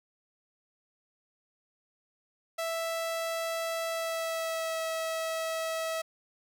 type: tone with pitch glide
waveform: sawtooth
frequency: 659.3 to 648.3 Hz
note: E5 to E5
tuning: 0 to -29 cents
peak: -27 dBFS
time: 2.58-6.02 s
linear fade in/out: 10 ms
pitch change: -29 cents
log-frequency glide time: 3.88-4.82 s
effects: none